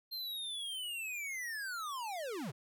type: linear sweep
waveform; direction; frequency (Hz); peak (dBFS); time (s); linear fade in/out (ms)
square; down; 4200 to 104.1; -39; 0.11-2.52; 20
effects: none